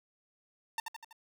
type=tone with echo; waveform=sawtooth; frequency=904 Hz; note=A5; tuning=47 cents sharp; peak=-28 dBFS; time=0.78-0.8 s; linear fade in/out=2 ms; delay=82 ms; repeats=4; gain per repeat=-5 dB; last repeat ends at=1.128 s; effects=none